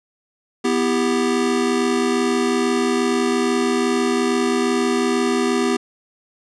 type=chord; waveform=square; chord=E minor; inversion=second; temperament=just; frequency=247.2 / 329.6 / 395.6 Hz; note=B3 / E4 / G4; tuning=+2 / 0 / +16 cents; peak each=-21 / -25 / -21 dBFS; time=0.64-5.77 s; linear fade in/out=10 ms; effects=resampled to 22050 Hz + 9-bit